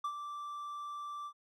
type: tone with ADSR envelope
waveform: triangle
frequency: 1171 Hz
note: D6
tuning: 5 cents flat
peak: -30 dBFS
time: 0.04-1.33 s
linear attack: 6 ms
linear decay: 70 ms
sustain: -8 dB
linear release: 67 ms
effects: none